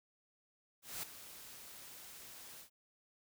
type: noise with ADSR envelope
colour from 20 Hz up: white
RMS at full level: -41 dBFS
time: 0.82-2.7 s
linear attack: 210 ms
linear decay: 7 ms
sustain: -12 dB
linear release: 100 ms
effects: none